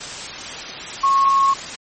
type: tone in noise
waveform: sine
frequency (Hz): 1094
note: C#6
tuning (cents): -23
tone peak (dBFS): -12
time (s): 1.03-1.54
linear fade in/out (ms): 10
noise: white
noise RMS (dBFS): -30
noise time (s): 0-1.76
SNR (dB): +15
effects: MP3 32 kbps